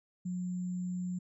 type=tone with sample-and-hold; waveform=sine; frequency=180.1 Hz; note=F#3; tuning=46 cents flat; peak=-33 dBFS; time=0.25-1.19 s; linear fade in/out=10 ms; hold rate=7350 Hz; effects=resampled to 22050 Hz